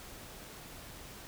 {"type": "silence", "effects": ["pink hiss -49 dBFS RMS until 1.27 s"]}